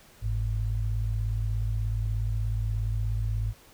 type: tone pair together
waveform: sine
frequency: 50.69 / 107.4 Hz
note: G#1 / A2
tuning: -41 / -41 cents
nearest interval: octave + minor second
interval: 1300 cents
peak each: -28 dBFS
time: 0.21-3.54 s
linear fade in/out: 50 ms
effects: pink hiss -55 dBFS RMS until 3.73 s